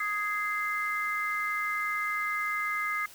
sine chord, Ab major, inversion second, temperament just, 1245.9 / 1661.2 / 2077 Hz, Eb6 / Ab6 / C7, +2 / 0 / -13 cents, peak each -32 / -36 / -31 dBFS, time 0-3.06 s, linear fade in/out 5 ms, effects white hiss -51 dBFS RMS until 3.14 s

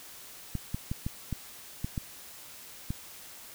clicks, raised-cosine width 5 ms, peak -19 dBFS, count 8, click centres 0.553 / 0.745 / 0.915 / 1.065 / 1.327 / 1.845 / 1.978 / 2.905 s, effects white hiss -48 dBFS RMS until 3.54 s

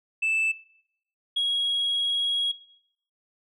sine tone pair in turn, 2637 / 3307 Hz, E7 / G#7, 0 / -8 cents, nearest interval major third, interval 392 cents, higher second, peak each -20 dBFS, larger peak neither, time 0.22-0.52 / 1.36-2.52 s, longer second, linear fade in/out 10 ms, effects noise-tail reverb RT60 0.7 s tail -20 dB re dry + tanh soft clip ceiling -20 dBFS

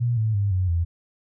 sine tone with pitch steps, 119.8 / 109.86 / 100.74 / 92.38 / 84.71 Hz, A#2 / A2 / G2 / F#2 / E2, +48 / -2 / +48 / -2 / +48 cents, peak -19 dBFS, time 0-0.85 s, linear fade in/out 20 ms, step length 170 ms, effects none

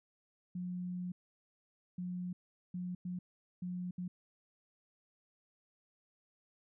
sine tone bursts at uneven times, 179.6 Hz, F3, 49 cents sharp, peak -37 dBFS, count 6, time 0.55-1.12 / 1.98-2.33 / 2.74-2.95 / 3.05-3.19 / 3.62-3.91 / 3.98-4.08 s, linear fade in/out 5 ms, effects none

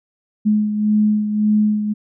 sine beating tone pair, 211.4 / 213.2 Hz, G#3 / G#3, +31 / +46 cents, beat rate 1.8 Hz, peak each -14 / -22 dBFS, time 0.45-1.94 s, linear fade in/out 20 ms, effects none

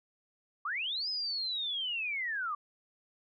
sine linear two-way sweep, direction up then down, 1090 to 5120 to 1140 Hz, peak -32 dBFS, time 0.65-2.55 s, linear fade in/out 5 ms, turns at 1.09 s, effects none

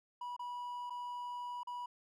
triangle tone with dropouts, 976 Hz, B5, 21 cents flat, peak -38 dBFS, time 0.21-1.86 s, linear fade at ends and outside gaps 5 ms, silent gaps 0.365-0.393 / 0.898-0.904 / 1.633-1.671 s, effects none

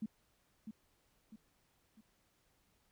sine tone with echo, 217.8 Hz, A3, 17 cents flat, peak -36 dBFS, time 0.02-0.06 s, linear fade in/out 5 ms, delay 650 ms, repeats 3, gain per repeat -7 dB, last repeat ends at 2.01 s, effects pink hiss -75 dBFS RMS until 2.91 s

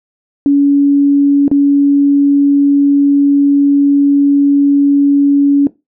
sine tone with dropouts, 282.7 Hz, C#4, 34 cents sharp, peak -5 dBFS, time 0.46-5.67 s, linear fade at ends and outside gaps 1 ms, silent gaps 1.48-1.514 s, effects noise-tail reverb RT60 0.2 s tail -17 dB re dry

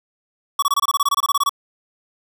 square tone bursts, 1128 Hz, C#6, 30 cents sharp, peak -15 dBFS, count 16, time 0.59-1.494 s, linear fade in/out 5 ms, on 34 ms, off 24 ms, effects none

